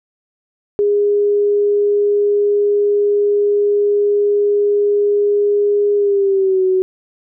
sine tone with pitch glide, 410.3 to 374.1 Hz, G#4 to F#4, -21 to +19 cents, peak -11 dBFS, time 0.79-6.82 s, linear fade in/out 0 ms, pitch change -160 cents, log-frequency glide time 5.96-6.63 s, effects none

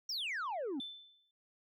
sine exponential sweep, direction down, 5780 to 247.3 Hz, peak -33 dBFS, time 0.09-0.8 s, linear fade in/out 5 ms
sine tone with exponential decay, 3527 Hz, A7, 3 cents sharp, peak -37 dBFS, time 0.8-1.31 s, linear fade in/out 2 ms, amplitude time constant 110 ms
effects tanh soft clip ceiling -35 dBFS

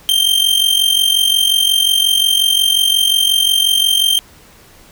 45% pulse tone with amplitude modulation, 3155 Hz, G7, 10 cents sharp, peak -7 dBFS, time 0.09-4.19 s, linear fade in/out 0 ms, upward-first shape sine, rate 45.6 Hz, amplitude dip 70%, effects pink hiss -44 dBFS RMS until 4.91 s

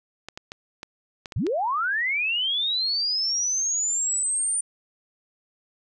clicks, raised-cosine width 0.2 ms, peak -18 dBFS, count 7, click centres 0.286 / 0.375 / 0.519 / 0.831 / 1.258 / 1.322 / 1.467 s
sine linear sweep, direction up, 70 to 9120 Hz, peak -22 dBFS, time 1.36-4.61 s, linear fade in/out 5 ms
effects none

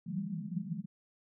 pink band-pass noise, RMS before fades -38 dBFS, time 0.06-0.86 s, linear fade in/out 10 ms, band 160 to 210 Hz, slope 96 dB/octave, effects none

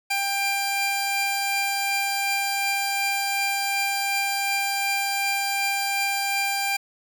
sawtooth tone pair together, 793.9 / 2379 Hz, G5 / D7, +22 / +22 cents, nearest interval octave + perfect fifth, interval 1900 cents, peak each -22 dBFS, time 0.1-6.77 s, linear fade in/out 10 ms, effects none

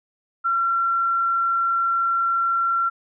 sine tone, 1363 Hz, F6, 43 cents flat, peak -18 dBFS, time 0.44-2.9 s, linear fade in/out 20 ms, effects none

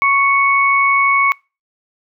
sine tone pair together, 1108.7 / 2217 Hz, C#6 / C#7, 0 / 0 cents, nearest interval octave, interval 1200 cents, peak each -13 dBFS, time 0.02-1.32 s, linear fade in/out 0 ms, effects noise-tail reverb RT60 0.3 s tail -26 dB re dry

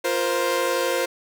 sawtooth chord, F suspended fourth, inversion none, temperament equal with one note detuned, 349.2 / 471.3 / 523.3 Hz, F4 / Bb4 / C5, 0 / +19 / 0 cents, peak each -24 / -23 / -19 dBFS, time 0.04-1.06 s, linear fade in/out 10 ms, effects none

